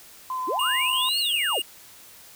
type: tone with vibrato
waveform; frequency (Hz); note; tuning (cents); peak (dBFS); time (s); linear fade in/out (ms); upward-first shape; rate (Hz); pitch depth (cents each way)
sine; 1024; C6; -38; -26; 0.3-1.09; 2; sine; 6.6; 13
type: linear two-way sweep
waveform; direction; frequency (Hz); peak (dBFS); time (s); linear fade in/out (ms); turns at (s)
sine; up then down; 251.6 to 4435 to 251.6; -25; 0.47-1.6; 20; 1.19
type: tone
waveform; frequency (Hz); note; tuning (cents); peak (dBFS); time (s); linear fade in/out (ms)
square; 2837; F7; +27; -25; 0.59-1.62; 5
effects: white hiss -48 dBFS RMS until 2.35 s